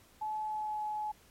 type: tone with pitch glide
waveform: sine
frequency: 859 to 849.1 Hz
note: A5 to G#5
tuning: -42 to +38 cents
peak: -33 dBFS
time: 0.21-1.12 s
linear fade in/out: 10 ms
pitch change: -20 cents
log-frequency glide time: 0.46-0.82 s
effects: pink hiss -62 dBFS RMS until 1.3 s + MP3 64 kbps